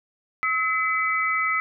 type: tone cluster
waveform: sine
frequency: 1290 / 2023 / 2285 Hz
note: E6 / B6 / D7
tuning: -38 / +41 / -48 cents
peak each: -24 / -24 / -29 dBFS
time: 0.43-1.6 s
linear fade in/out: 0 ms
effects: none